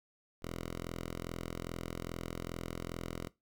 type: tone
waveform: 5% pulse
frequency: 42.44 Hz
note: F1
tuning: 49 cents flat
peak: -28 dBFS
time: 0.42-3.28 s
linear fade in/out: 10 ms
effects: noise-tail reverb RT60 0.2 s tail -19 dB re dry